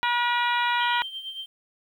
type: harmonic tone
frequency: 481 Hz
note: B4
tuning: 46 cents flat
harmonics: 2 / 3 / 4 / 5 / 6 / 7 / 8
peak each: -24 / -28 / -30 / -32 / -34 / -35 / -36 dBFS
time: 0.03-1.02 s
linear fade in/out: 0 ms
type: tone with tremolo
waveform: sine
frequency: 3143 Hz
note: G7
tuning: 4 cents sharp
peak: -30 dBFS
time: 0.8-1.46 s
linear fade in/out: 5 ms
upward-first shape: triangle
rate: 8.8 Hz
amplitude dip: 70%
effects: 9-bit